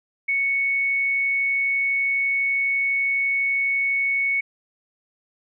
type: tone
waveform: sine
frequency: 2217 Hz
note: C#7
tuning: in tune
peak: -19 dBFS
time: 0.28-4.41 s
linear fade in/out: 10 ms
effects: none